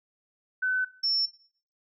sine tone pair in turn, 1512 / 5400 Hz, F#6 / E8, +37 / +41 cents, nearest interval octave + minor seventh, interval 2204 cents, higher second, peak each -24 dBFS, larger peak neither, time 0.62-0.85 / 1.03-1.26 s, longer neither, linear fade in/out 10 ms, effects noise-tail reverb RT60 0.5 s tail -17 dB re dry

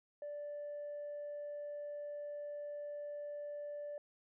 sine tone, 585 Hz, D5, 7 cents flat, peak -40 dBFS, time 0.22-3.98 s, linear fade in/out 2 ms, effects tanh soft clip ceiling -39 dBFS

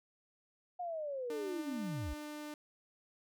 sine linear sweep, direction down, 726 to 50 Hz, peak -37 dBFS, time 0.79-2.14 s, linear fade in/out 10 ms
sawtooth tone, 299.1 Hz, D4, 32 cents sharp, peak -39 dBFS, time 1.3-2.54 s, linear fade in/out 2 ms
effects none

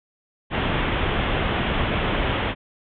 pink low-pass noise, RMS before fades -23 dBFS, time 0.5-2.55 s, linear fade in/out 50 ms, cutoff 3500 Hz, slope 96 dB/octave, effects none

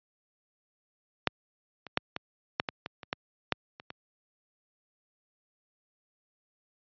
clicks, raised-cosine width 0.3 ms, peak -6 / -26 / -7 / -16 / -8 / -14 / -19 / -25 / -13 / -8 / -27 / -23 dBFS, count 12, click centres 1.273 / 1.867 / 1.974 / 2.164 / 2.599 / 2.688 / 2.861 / 3.032 / 3.129 / 3.523 / 3.799 / 3.904 s, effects high-pass 100 Hz 12 dB/octave + resampled to 11025 Hz

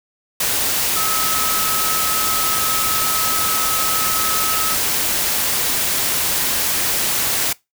sine tone in noise, 1286 Hz, E6, 43 cents flat, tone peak -23 dBFS, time 0.96-4.75 s, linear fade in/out 5 ms, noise white, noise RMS -19 dBFS, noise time 0.4-7.53 s, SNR -7 dB, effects noise-tail reverb RT60 0.2 s tail -22 dB re dry

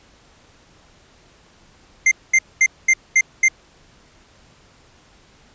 square tone bursts, 2093 Hz, C7, in tune, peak -11 dBFS, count 6, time 2.06-3.484 s, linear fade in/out 5 ms, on 54 ms, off 220 ms, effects pink hiss -52 dBFS RMS until 5.54 s + resampled to 16000 Hz

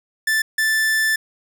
45% pulse tone bursts at uneven times, 1760 Hz, A6, in tune, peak -16 dBFS, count 2, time 0.27-0.42 / 0.58-1.16 s, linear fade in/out 5 ms, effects none

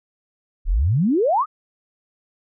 sine exponential sweep, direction up, 32.7 to 1318.5 Hz, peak -15 dBFS, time 0.65-1.46 s, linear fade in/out 50 ms, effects none

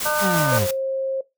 white noise with tremolo, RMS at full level -25 dBFS, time 0-0.71 s, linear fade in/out 5 ms, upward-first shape triangle, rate 5.8 Hz, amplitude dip 55%
harmonic tone, 302.1 Hz, D4, 49 cents sharp, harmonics 2 / 3 / 4 / 5, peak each -24 / -26 / -26 / -25 dBFS, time 0.05-0.59 s, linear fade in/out 10 ms
35% pulse linear sweep, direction down, 206.2 to 87.31 Hz, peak -19 dBFS, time 0.2-0.68 s, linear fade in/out 50 ms
sine tone, 534 Hz, C5, 35 cents sharp, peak -21 dBFS, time 0.52-1.21 s, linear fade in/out 5 ms
effects noise-tail reverb RT60 0.2 s tail -19 dB re dry

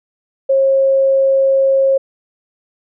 sine tone, 540 Hz, C#5, 45 cents flat, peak -9 dBFS, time 0.49-1.98 s, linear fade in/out 10 ms, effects none

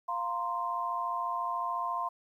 sine chord, F suspended fourth, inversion none, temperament equal, 698.5 / 932.3 / 1046.5 Hz, F5 / Bb5 / C6, 0 / 0 / 0 cents, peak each -37 / -37 / -32 dBFS, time 0.08-2.09 s, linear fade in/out 10 ms, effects 11-bit

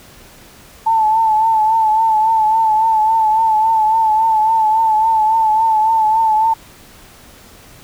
sine tone with vibrato, 880 Hz, A5, in tune, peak -10 dBFS, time 0.86-6.54 s, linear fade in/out 10 ms, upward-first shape triangle, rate 3.6 Hz, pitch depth 55 cents each way, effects pink hiss -42 dBFS RMS until 7.83 s

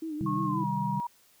sine tone with vibrato, 311.1 Hz, D#4, in tune, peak -32 dBFS, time 0.02-0.64 s, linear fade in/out 5 ms, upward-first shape sine, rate 5.7 Hz, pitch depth 74 cents each way
sine chord, C minor, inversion none, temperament equal, 130.81 / 155.56 / 196 Hz, C3 / Eb3 / G3, 0 / 0 / 0 cents, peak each -35 / -34 / -32 dBFS, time 0.21-1 s, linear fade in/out 0 ms
sine tone with pitch glide, 1089 to 953.5 Hz, C#6 to A#5, -31 to +39 cents, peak -30 dBFS, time 0.26-1.07 s, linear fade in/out 5 ms, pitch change -230 cents, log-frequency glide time 0.45-0.67 s
effects white hiss -62 dBFS RMS until 1.4 s

